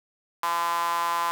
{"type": "tone with high-pass filter", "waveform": "sawtooth", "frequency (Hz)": 170, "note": "F3", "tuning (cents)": -46, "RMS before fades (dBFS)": -26, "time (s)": [0.43, 1.31], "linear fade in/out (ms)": 0, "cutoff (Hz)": 1000, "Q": 6.4, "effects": ["7-bit"]}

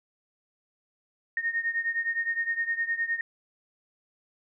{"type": "beating tone pair", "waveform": "sine", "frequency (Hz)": [1843, 1852.7], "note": ["A#6", "A#6"], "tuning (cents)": [-20, -11], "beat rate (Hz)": 9.7, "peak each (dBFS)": [-28, -31], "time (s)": [1.37, 3.21], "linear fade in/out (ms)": 2, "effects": []}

